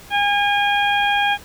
harmonic tone, 814 Hz, G#5, 35 cents flat, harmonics 1 / 2 / 3 / 4, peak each -18 / -21 / -23 / -24 dBFS, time 0.1-1.38 s, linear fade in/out 50 ms, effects pink hiss -42 dBFS RMS until 1.44 s

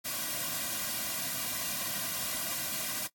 white noise with comb filter, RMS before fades -34 dBFS, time 0.04-3.08 s, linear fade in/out 20 ms, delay 2.3 ms, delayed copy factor -0.95, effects noise-tail reverb RT60 0.1 s tail -22 dB re dry + AAC 64 kbps

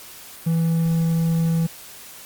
triangle tone, 164.81 Hz, E3, in tune, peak -15 dBFS, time 0.46-1.67 s, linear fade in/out 10 ms, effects white hiss -41 dBFS RMS until 2.25 s + Opus 48 kbps

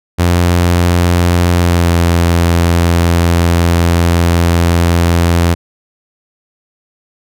sawtooth tone with pitch glide, 87.31 to 85.37 Hz, F2 to F2, 0 to -39 cents, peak -4 dBFS, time 0.18-5.55 s, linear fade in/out 20 ms, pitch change -39 cents, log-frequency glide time 1.58-1.92 s, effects none

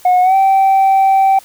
sine tone with pitch glide, 727 to 774.7 Hz, F#5 to G5, -31 to -21 cents, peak -5 dBFS, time 0.05-1.39 s, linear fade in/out 5 ms, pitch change +110 cents, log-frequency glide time 0.22-0.35 s, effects tanh soft clip ceiling -6 dBFS + white hiss -42 dBFS RMS until 1.44 s

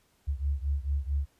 sine beating tone pair, 68.8 / 73.3 Hz, C#2 / D2, -12 / -3 cents, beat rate 4.5 Hz, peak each -29 / -31 dBFS, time 0.27-1.26 s, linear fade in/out 20 ms, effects pink hiss -68 dBFS RMS until 1.39 s + resampled to 32000 Hz

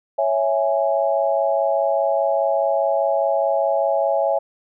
sine chord, C# minor, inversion none, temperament equal, 554.4 / 659.3 / 830.6 Hz, C#5 / E5 / G#5, 0 / 0 / 0 cents, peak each -20 / -20 / -23 dBFS, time 0.18-4.39 s, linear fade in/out 10 ms, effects none

